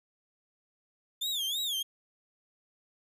40% pulse tone with vibrato, 3476 Hz, A7, 22 cents flat, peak -29 dBFS, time 1.21-1.83 s, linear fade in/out 10 ms, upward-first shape sine, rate 3.1 Hz, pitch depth 180 cents each way, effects none

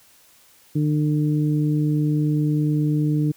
harmonic tone, 150.4 Hz, D3, 42 cents sharp, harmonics 1 / 2 / 3, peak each -19 / -22 / -35 dBFS, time 0.75-3.32 s, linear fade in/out 10 ms, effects white hiss -54 dBFS RMS until 3.36 s

